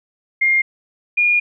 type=tone pair in turn; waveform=sine; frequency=2121 / 2430 Hz; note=C7 / D#7; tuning=+23 / -42 cents; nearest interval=major second; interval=235 cents; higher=second; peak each=-12 dBFS; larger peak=neither; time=0.41-0.62 / 1.17-1.4 s; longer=second; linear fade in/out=10 ms; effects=none